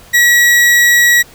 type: tone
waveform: 40% pulse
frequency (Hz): 1921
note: B6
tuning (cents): -48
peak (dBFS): -5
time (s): 0.13-1.23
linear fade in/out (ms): 20
effects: pink hiss -40 dBFS RMS until 1.34 s